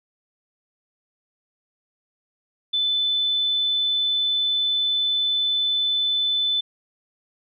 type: tone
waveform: sine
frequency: 3510 Hz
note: A7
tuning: 5 cents flat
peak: -19 dBFS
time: 2.73-6.61 s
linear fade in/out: 10 ms
effects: none